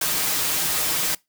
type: noise with comb filter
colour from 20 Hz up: white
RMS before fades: -23 dBFS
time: 0.01-1.15 s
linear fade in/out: 5 ms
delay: 6.4 ms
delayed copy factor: +0.75
effects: noise-tail reverb RT60 0.2 s tail -23 dB re dry